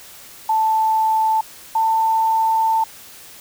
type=tone pair in turn; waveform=sine; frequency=880 / 891.8 Hz; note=A5 / A5; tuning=0 / +23 cents; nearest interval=unison; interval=23 cents; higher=second; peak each=-14 dBFS; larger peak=neither; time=0.49-1.41 / 1.75-2.84 s; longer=second; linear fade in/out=5 ms; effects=white hiss -41 dBFS RMS until 3.4 s